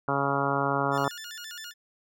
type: harmonic tone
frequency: 139.3 Hz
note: C#3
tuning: 9 cents sharp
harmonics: 1 / 2 / 3 / 4 / 5 / 6 / 7 / 8 / 9 / 10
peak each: -33 / -33 / -33 / -33 / -33 / -33 / -33 / -33 / -33 / -33 dBFS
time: 0.08-1.08 s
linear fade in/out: 2 ms
type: tone with vibrato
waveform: 15% pulse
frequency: 1588 Hz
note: G6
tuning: 22 cents sharp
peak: -32 dBFS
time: 0.91-1.74 s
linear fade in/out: 50 ms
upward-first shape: square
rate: 7.5 Hz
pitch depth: 180 cents each way
effects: none